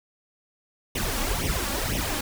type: noise with flanger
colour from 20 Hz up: pink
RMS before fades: -27 dBFS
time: 0.95-2.21 s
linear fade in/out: 5 ms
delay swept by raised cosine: 0.33 to 3.63 ms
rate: 2 Hz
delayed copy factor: +0.85
effects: none